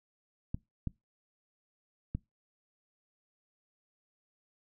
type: clicks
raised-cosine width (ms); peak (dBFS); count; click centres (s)
5; -21; 3; 0.545 / 0.873 / 2.15
effects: noise-tail reverb RT60 0.2 s tail -23 dB re dry